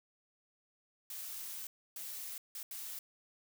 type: noise bursts at uneven times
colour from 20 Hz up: blue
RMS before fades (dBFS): -44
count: 4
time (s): 1.1-1.67 / 1.96-2.38 / 2.55-2.63 / 2.71-2.99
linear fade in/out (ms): 2
effects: none